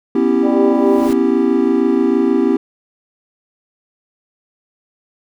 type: chord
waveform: triangle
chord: C# half-diminished seventh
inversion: third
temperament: equal with one note detuned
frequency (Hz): 246.9 / 273.2 / 329.6 / 392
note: B3 / C#4 / E4 / G4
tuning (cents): 0 / -25 / 0 / 0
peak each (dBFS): -15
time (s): 0.15-2.57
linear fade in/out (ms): 5
type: harmonic tone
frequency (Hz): 197.9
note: G3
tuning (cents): +17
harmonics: 2 / 3 / 4 / 5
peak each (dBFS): -18 / -20 / -27 / -26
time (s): 0.42-1.11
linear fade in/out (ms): 50
type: noise with exponential growth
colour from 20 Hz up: pink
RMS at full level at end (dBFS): -29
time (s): 0.57-1.13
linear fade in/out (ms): 0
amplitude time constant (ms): 120
effects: none